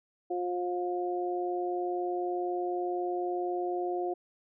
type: harmonic tone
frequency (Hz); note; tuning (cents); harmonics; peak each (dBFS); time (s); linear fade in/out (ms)
178; F3; +33; 2 / 3 / 4; -31 / -41 / -34; 0.3-4.14; 10
effects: none